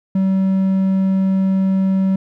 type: tone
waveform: triangle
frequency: 191.2 Hz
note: G3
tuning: 43 cents flat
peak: -11 dBFS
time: 0.15-2.16 s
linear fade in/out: 5 ms
effects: none